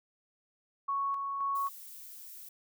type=tone with tremolo; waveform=sine; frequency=1108.7 Hz; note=C#6; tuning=in tune; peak=-29 dBFS; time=0.88-1.69 s; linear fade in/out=10 ms; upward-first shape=square; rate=1.9 Hz; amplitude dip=35%
type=noise; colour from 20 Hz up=violet; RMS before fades=-48 dBFS; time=1.55-2.49 s; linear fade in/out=5 ms
effects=none